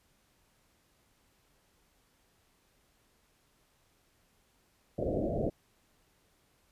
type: low-pass noise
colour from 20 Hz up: white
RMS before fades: -32 dBFS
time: 4.98-5.5 s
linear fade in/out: 10 ms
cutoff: 680 Hz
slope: 96 dB/octave
effects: pink hiss -70 dBFS RMS until 6.71 s + resampled to 32000 Hz